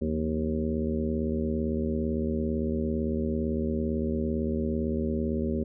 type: harmonic tone with a mistuned harmonic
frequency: 77.8 Hz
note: D#2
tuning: in tune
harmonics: 1 / 2 / 3 / 4 / 5 / 6 / 7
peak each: -32 / -36 / -29 / -38 / -33 / -40 / -38 dBFS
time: 0.01-5.64 s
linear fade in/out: 10 ms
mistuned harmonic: 2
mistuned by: +100 cents
effects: none